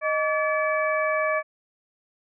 harmonic tone with a mistuned harmonic, 574 Hz, D5, 40 cents flat, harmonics 1 / 2 / 3 / 4, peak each -24 / -27 / -29 / -30 dBFS, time 0.01-1.43 s, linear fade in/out 50 ms, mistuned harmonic 1, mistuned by +140 cents, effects none

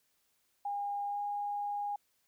sine tone with pitch glide, 811 to 818.5 Hz, G#5 to G#5, -41 to -25 cents, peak -33 dBFS, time 0.65-1.96 s, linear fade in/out 5 ms, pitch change +16 cents, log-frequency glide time 1.07-1.2 s, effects white hiss -75 dBFS RMS until 2.27 s

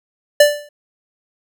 square tone with exponential decay, 587.3 Hz, D5, in tune, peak -4 dBFS, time 0.4-0.69 s, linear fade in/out 5 ms, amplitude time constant 62 ms, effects none

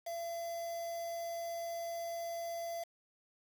triangle tone with quantisation, 677 Hz, E5, 46 cents sharp, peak -36 dBFS, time 0.06-2.84 s, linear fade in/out 10 ms, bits 8, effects none

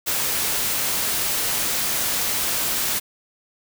white noise, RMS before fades -23 dBFS, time 0.06-3 s, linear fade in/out 20 ms, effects none

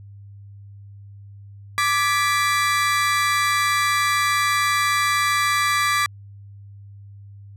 35% pulse chord, G# diminished, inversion second, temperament equal with one note detuned, 1174.7 / 1692.2 / 1975.5 Hz, D6 / G#6 / B6, 0 / +32 / 0 cents, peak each -18 / -24 / -22 dBFS, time 1.78-6.06 s, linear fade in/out 0 ms, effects added 100 Hz sine -39 dBFS peak until 7.56 s + low-pass 12000 Hz 12 dB/octave

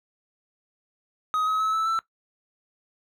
triangle tone with pitch steps, 1259 / 1276.6 / 1294.4 / 1312.5 / 1330.8 Hz, D#6 / D#6 / E6 / E6 / E6, +20 / +44 / -32 / -8 / +16 cents, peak -20 dBFS, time 1.34-1.99 s, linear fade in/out 0 ms, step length 130 ms, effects noise-tail reverb RT60 0.1 s tail -17 dB re dry

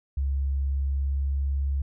sine tone with pitch glide, 68.6 to 69.12 Hz, C#2 to C#2, -17 to -4 cents, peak -23 dBFS, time 0.17-1.82 s, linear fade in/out 5 ms, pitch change +13 cents, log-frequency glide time 0.78-1.44 s, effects none

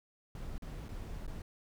brown noise with dropouts, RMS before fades -42 dBFS, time 0.35-1.42 s, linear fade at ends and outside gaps 2 ms, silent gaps 0.581-0.621 / 0.885-0.889 / 1.266-1.277 s, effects none

